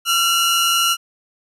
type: tone pair together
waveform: sawtooth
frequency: 1364.1 / 2893 Hz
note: F6 / F#7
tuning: -41 / -40 cents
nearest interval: octave + minor second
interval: 1301 cents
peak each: -14 dBFS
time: 0.05-0.97 s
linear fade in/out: 50 ms
effects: resampled to 32000 Hz